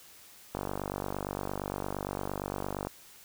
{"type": "click train", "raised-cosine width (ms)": 1, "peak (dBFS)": -19, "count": 114, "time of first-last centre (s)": [0.55, 2.87], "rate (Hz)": 48.7, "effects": ["white hiss -54 dBFS RMS until 3.24 s"]}